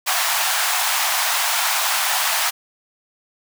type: high-pass noise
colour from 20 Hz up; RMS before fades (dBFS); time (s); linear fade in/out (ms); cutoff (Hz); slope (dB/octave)
pink; -20; 0.06-2.51; 20; 710; 48
effects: none